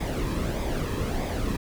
brown noise with flanger, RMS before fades -28 dBFS, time 0-1.57 s, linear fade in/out 10 ms, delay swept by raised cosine 0.69 to 1.41 ms, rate 1.6 Hz, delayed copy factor -0.55, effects none

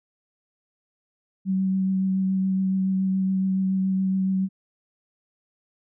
sine tone with vibrato, 190 Hz, F#3, 46 cents sharp, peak -20 dBFS, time 1.45-4.49 s, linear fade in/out 50 ms, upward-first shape triangle, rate 7.1 Hz, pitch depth 15 cents each way, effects none

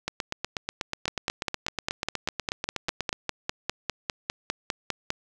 two click trains, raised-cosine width 0.2 ms, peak -11 / -9 dBFS, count 26 / 21, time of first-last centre 0.08-3.129 / 1.08-5.104 s, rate 8.2 / 4.97 Hz, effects none

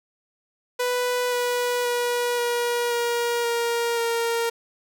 sawtooth tone with pitch steps, 494.4 / 489.3 / 484.2 / 479.2 / 474.3 / 469.4 / 464.5 Hz, B4 / B4 / B4 / A#4 / A#4 / A#4 / A#4, +2 / -16 / -34 / +48 / +30 / +12 / -6 cents, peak -18 dBFS, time 0.79-4.5 s, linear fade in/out 10 ms, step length 530 ms, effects none

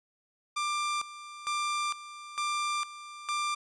sawtooth tone with tremolo, 1187 Hz, D6, 18 cents sharp, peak -25 dBFS, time 0.56-3.55 s, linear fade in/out 10 ms, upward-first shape square, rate 1.1 Hz, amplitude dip 80%, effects resampled to 22050 Hz

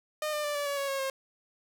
sawtooth tone with pitch steps, 610 / 598.8 / 587.9 / 577.1 / 566.5 / 556.2 / 546 / 536 Hz, D#5 / D5 / D5 / D5 / C#5 / C#5 / C#5 / C5, -34 / +33 / +2 / -30 / +37 / +6 / -26 / +42 cents, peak -26 dBFS, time 0.22-1.1 s, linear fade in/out 2 ms, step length 110 ms, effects none

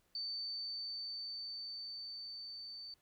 sine tone with level ramp, 4555 Hz, C#8, 46 cents sharp, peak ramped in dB -38 to -46 dBFS, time 0.15-2.94 s, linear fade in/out 2 ms, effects pink hiss -75 dBFS RMS until 3.01 s

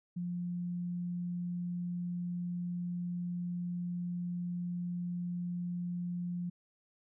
sine tone, 175.9 Hz, F3, 13 cents sharp, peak -34 dBFS, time 0.16-6.5 s, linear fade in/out 10 ms, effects none

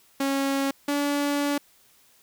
sawtooth tone pair in turn, 274.4 / 287.1 Hz, C#4 / D4, -17 / -39 cents, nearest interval minor second, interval 78 cents, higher second, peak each -19 dBFS, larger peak neither, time 0.2-0.71 / 0.88-1.58 s, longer second, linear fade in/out 5 ms, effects white hiss -59 dBFS RMS until 2.22 s

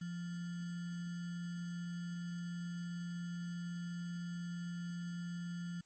sine tone with sample-and-hold, 173 Hz, F3, 16 cents flat, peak -39 dBFS, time 0.01-5.81 s, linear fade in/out 5 ms, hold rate 1575 Hz, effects white hiss -71 dBFS RMS until 5.85 s + MP3 32 kbps

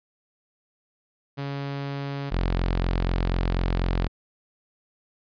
sawtooth tone pair in turn, 140 / 44.1 Hz, C#3 / F1, +18 / +18 cents, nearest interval octave + minor sixth, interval 2000 cents, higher first, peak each -25 / -18 dBFS, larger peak second, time 1.37-2.31 / 2.31-4.08 s, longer second, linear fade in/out 20 ms, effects resampled to 11025 Hz

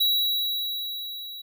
square tone with level ramp, 3895 Hz, B7, 25 cents flat, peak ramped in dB -19 to -37 dBFS, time 0-1.42 s, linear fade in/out 10 ms, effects none

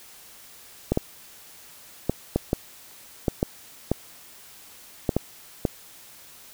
clicks, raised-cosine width 2 ms, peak -7 dBFS, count 11, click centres 0.92 / 0.974 / 2.096 / 2.36 / 2.531 / 3.282 / 3.429 / 3.916 / 5.092 / 5.166 / 5.652 s, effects white hiss -48 dBFS RMS until 6.53 s

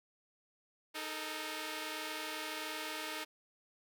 5% pulse tone cluster, 310.8 / 431.7 / 455.5 Hz, D#4 / A4 / A#4, -2 / -33 / -40 cents, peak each -30 / -35 / -34 dBFS, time 0.94-3.25 s, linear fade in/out 20 ms, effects none

